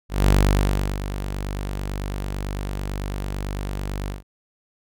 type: tone with ADSR envelope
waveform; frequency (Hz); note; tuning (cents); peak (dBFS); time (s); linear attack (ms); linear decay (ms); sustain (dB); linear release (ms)
sawtooth; 49; G1; 0; -9; 0.09-4.23; 190; 700; -13; 140
effects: none